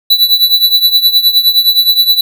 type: tone with tremolo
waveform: square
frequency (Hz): 3961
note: B7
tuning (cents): +4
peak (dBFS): -3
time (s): 0.1-2.21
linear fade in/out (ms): 5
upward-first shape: triangle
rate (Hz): 9.6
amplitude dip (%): 85
effects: none